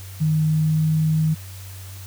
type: tone with pitch glide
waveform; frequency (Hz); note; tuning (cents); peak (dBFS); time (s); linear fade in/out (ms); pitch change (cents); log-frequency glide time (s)
sine; 155.56 to 157.1; D#3 to D#3; 0 to +17; -16; 0.2-1.35; 20; +17; 0.42-0.99
effects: added 95 Hz sine -35 dBFS peak until 2.06 s + white hiss -43 dBFS RMS until 2.06 s

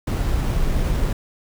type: noise with sample-and-hold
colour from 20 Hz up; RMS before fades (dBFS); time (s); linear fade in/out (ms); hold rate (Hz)
brown; -20; 0.07-1.13; 5; 8820
effects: none

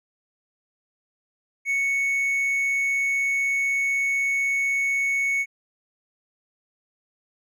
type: tone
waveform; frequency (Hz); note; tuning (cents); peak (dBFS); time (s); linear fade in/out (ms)
triangle; 2216; C#7; -1; -19; 1.65-5.46; 50
effects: none

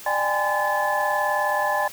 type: tone cluster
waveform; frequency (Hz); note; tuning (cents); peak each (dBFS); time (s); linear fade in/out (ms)
sine; 597 / 799 / 838 / 1022 / 1734; D5 / G5 / G#5 / C6 / A6; +28 / +33 / +15 / -41 / -26; -26; 0.06-1.88; 5
effects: tanh soft clip ceiling -10 dBFS + white hiss -41 dBFS RMS until 1.92 s

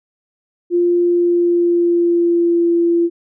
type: tone with pitch glide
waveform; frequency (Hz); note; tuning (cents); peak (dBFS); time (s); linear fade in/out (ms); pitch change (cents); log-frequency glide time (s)
sine; 349.2 to 340.8; F4 to F4; 0 to -42; -11; 0.7-3.1; 50; -42; 1.02-2.72
effects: none

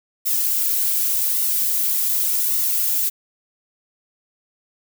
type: noise with flanger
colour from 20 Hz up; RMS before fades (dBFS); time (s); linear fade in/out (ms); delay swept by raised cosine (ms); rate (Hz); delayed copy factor
violet; -20; 0.25-3.1; 20; 1.2 to 4.8; 0.86; -0.85
effects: none

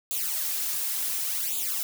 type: noise with flanger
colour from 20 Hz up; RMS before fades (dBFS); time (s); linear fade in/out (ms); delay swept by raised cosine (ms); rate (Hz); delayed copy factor
blue; -29; 0.11-1.83; 0; 0.27 to 4.27; 0.69; +1
effects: none

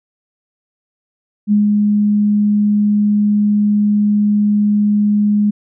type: tone with ADSR envelope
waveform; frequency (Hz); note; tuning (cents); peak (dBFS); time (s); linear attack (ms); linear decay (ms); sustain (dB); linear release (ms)
sine; 207.7; G#3; 0; -8; 1.47-5.51; 49; 150; -2; 13
effects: none

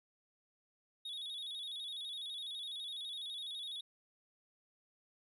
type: tone with vibrato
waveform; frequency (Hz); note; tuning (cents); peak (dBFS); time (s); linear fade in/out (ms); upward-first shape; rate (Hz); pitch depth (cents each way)
triangle; 3568; A7; +23; -40; 1.05-3.81; 5; square; 12; 77
effects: none

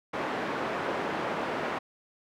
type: band-pass noise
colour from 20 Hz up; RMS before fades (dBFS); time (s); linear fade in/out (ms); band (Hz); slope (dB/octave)
pink; -32; 0.13-1.79; 10; 300 to 1700; 12
effects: none

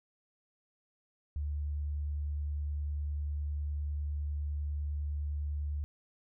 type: tone with vibrato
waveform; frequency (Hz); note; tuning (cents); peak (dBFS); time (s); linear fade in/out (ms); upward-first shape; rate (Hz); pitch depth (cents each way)
sine; 73.42; D2; 0; -32; 1.36-5.84; 0; sine; 9.9; 8
effects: none

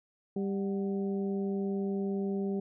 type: harmonic tone with a mistuned harmonic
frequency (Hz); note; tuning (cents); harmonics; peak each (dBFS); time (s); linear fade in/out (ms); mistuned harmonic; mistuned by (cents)
197.1; G3; +10; 1 / 2 / 3 / 4; -31 / -34 / -48 / -48; 0.36-2.6; 5; 4; -95
effects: none

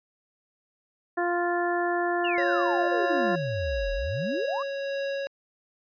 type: harmonic tone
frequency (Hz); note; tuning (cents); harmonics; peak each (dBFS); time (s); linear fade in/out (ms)
349.2; F4; 0; 1 / 2 / 3 / 4 / 5; -27 / -28 / -34 / -35 / -32; 1.17-3.36; 10
type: exponential two-way sweep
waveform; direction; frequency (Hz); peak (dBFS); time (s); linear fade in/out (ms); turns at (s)
sine; down then up; 2960 to 39.79 to 1224; -29; 2.24-4.63; 10; 3.93
type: tone with tremolo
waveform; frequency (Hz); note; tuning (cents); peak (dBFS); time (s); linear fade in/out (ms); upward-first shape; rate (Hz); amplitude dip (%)
square; 553; C#5; -4; -28; 2.38-5.27; 0; sine; 1.6; 25
effects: resampled to 11025 Hz

